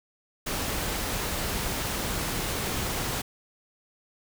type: noise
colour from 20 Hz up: pink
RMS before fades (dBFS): -30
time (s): 0.46-3.22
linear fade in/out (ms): 10
effects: none